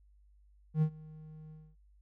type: tone with ADSR envelope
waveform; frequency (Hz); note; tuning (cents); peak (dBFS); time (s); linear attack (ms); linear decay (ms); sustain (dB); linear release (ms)
triangle; 155.56; D#3; 0; -21; 0.74-1.76; 79; 78; -24; 250
effects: added 50 Hz sine -60 dBFS peak until 2.01 s